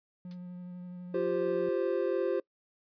triangle tone with vibrato, 178.9 Hz, F3, 42 cents sharp, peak -38 dBFS, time 0.25-1.69 s, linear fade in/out 2 ms, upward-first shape sine, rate 12 Hz, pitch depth 12 cents each way
blue noise with exponential decay, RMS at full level -43 dBFS, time 0.31-0.4 s, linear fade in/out 2 ms, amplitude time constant 18 ms
triangle chord, F suspended second, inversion none, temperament equal, 349.2 / 392 / 523.3 Hz, F4 / G4 / C5, 0 / 0 / 0 cents, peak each -30 / -30 / -30 dBFS, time 1.14-2.4 s, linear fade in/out 5 ms
effects noise-tail reverb RT60 0.1 s tail -24 dB re dry + resampled to 11025 Hz

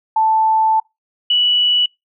sine tone pair in turn, 880 / 2949 Hz, A5 / F#7, 0 / -6 cents, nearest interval octave + major sixth, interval 2094 cents, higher second, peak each -11 dBFS, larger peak neither, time 0.16-0.8 / 1.3-1.86 s, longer first, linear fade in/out 5 ms, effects noise-tail reverb RT60 0.2 s tail -26 dB re dry

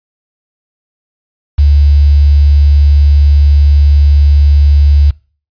sine tone with quantisation, 72.1 Hz, D2, 31 cents flat, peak -3 dBFS, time 1.58-5.11 s, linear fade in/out 10 ms, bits 5, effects noise-tail reverb RT60 0.4 s tail -24 dB re dry + resampled to 11025 Hz

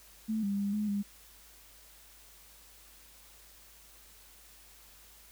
sine tone with pitch steps, 219.1 / 199.9 / 201.1 / 210.6 / 202.1 Hz, A3 / G3 / G3 / G#3 / G#3, -7 / +34 / +44 / +24 / -47 cents, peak -29 dBFS, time 0.28-1.03 s, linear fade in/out 20 ms, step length 150 ms, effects added 51 Hz sine -62 dBFS peak until 5.31 s + white hiss -57 dBFS RMS until 5.31 s

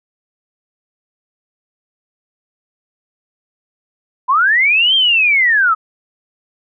sine linear two-way sweep, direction up then down, 964 to 3209 to 1242 Hz, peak -9 dBFS, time 4.28-5.75 s, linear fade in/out 20 ms, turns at 4.95 s, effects none

